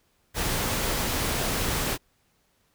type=noise; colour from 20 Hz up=pink; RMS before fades=-27 dBFS; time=0.34-1.98 s; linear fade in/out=50 ms; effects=pink hiss -68 dBFS RMS until 2.74 s

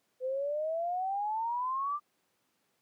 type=exponential sweep; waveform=sine; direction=up; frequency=504 to 1197 Hz; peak=-30 dBFS; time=0.2-2 s; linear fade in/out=50 ms; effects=pink hiss -75 dBFS RMS until 2.81 s + high-pass 200 Hz 12 dB/octave

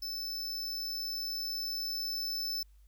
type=tone with level ramp; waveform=square; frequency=5274 Hz; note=E8; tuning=in tune; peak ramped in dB=-36 to -33 dBFS; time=0.02-2.63 s; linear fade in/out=5 ms; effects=added 50 Hz sine -56 dBFS peak until 2.87 s + white hiss -75 dBFS RMS until 2.87 s

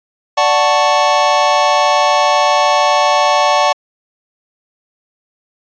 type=chord; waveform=square; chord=D major seventh; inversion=none; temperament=equal; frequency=587.3 / 740 / 880 / 1108.7 Hz; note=D5 / F#5 / A5 / C#6; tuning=0 / 0 / 0 / 0 cents; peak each=-16 dBFS; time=0.37-3.73 s; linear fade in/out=10 ms; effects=resampled to 16000 Hz

